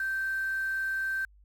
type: tone with quantisation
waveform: sine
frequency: 1559 Hz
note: G6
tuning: 10 cents flat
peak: -28 dBFS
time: 0-1.25 s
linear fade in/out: 2 ms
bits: 8
effects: added 50 Hz sine -55 dBFS peak until 1.44 s